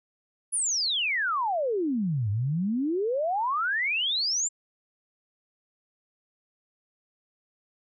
sine exponential two-way sweep, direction down then up, 10548 to 98 to 7520 Hz, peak -24 dBFS, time 0.52-4.49 s, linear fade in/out 20 ms, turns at 2.3 s, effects none

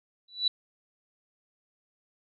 sine tone with exponential growth, 3951 Hz, B7, in tune, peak -19 dBFS, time 0.28-0.48 s, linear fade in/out 5 ms, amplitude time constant 43 ms, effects none

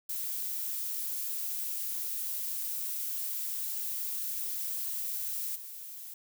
violet noise with level steps, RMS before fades -35 / -44 dBFS, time 0.09-6.14 s, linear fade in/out 5 ms, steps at 5.55 s, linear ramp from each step 10 ms, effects none

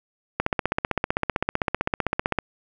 click train, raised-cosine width 0.5 ms, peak -6 dBFS, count 32, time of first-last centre 0.4-2.387 s, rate 15.6 Hz, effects none

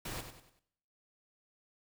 pink noise with echo, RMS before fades -41 dBFS, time 0.05-0.21 s, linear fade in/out 5 ms, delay 96 ms, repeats 4, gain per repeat -8 dB, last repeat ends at 0.594 s, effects noise-tail reverb RT60 0.8 s tail -19 dB re dry

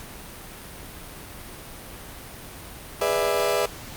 35% pulse chord, E dominant seventh, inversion first, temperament just, 412 / 494.4 / 593.3 / 659.3 Hz, G#4 / B4 / D5 / E5, -14 / +2 / +18 / 0 cents, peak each -25 dBFS, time 3.01-3.66 s, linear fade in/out 5 ms, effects pink hiss -40 dBFS RMS until 3.96 s + Opus 48 kbps

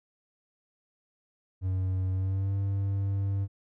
triangle tone with pitch glide, 93.5 to 98.49 Hz, F#2 to G2, +19 to +9 cents, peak -24 dBFS, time 1.61-3.48 s, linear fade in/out 50 ms, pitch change +90 cents, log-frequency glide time 2.12-2.54 s, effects none

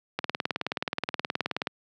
click train, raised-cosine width 0.3 ms, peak -11 dBFS, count 29, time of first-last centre 0.19-1.671 s, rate 18.9 Hz, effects high-pass 150 Hz 12 dB/octave

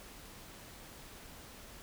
silence, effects pink hiss -52 dBFS RMS until 1.82 s

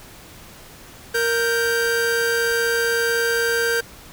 45% pulse tone pair together, 466.2 / 1568 Hz, A#4 / G6, 0 / 0 cents, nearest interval octave + major sixth, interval 2100 cents, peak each -21 dBFS, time 1.14-3.81 s, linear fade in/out 10 ms, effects pink hiss -43 dBFS RMS until 4.12 s

